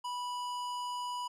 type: tone with hard clipping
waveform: sine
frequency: 983 Hz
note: B5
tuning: 8 cents flat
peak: -37 dBFS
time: 0.04-1.28 s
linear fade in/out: 10 ms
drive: 15 dB
effects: none